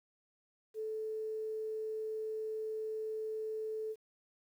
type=tone with quantisation; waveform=sine; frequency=436.3 Hz; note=A4; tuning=15 cents flat; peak=-36 dBFS; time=0.74-3.96 s; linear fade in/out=50 ms; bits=11; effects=none